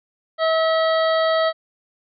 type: harmonic tone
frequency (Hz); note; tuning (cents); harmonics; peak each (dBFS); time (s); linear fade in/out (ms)
645; E5; -38; 1 / 2 / 3 / 5 / 6 / 7; -17 / -23 / -27 / -31 / -33 / -34; 0.38-1.53; 50
effects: none